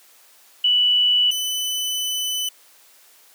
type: tone pair in turn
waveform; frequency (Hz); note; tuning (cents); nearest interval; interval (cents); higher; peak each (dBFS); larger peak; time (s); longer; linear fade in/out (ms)
sine / sawtooth; 2960 / 3005; F#7 / F#7; 0 / +26; unison; 26; second; -14 / -19; first; 0.64-1.31 / 1.31-2.49; second; 5
effects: white hiss -52 dBFS RMS until 3.34 s + high-pass 400 Hz 12 dB/octave